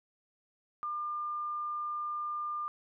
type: tone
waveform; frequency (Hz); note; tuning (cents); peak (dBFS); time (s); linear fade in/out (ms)
sine; 1200; D6; +37; -33; 0.83-2.68; 0
effects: none